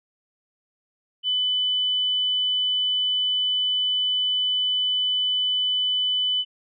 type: tone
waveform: sine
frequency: 3000 Hz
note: F#7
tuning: 23 cents sharp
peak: -20 dBFS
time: 1.23-6.45 s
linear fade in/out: 50 ms
effects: none